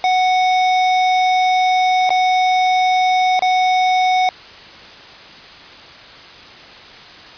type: tone with dropouts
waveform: square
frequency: 740 Hz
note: F#5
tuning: in tune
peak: -13 dBFS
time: 0.04-4.29 s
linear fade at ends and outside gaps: 1 ms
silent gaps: 2.093-2.104 / 3.393-3.422 s
effects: white hiss -38 dBFS RMS until 7.37 s + resampled to 11025 Hz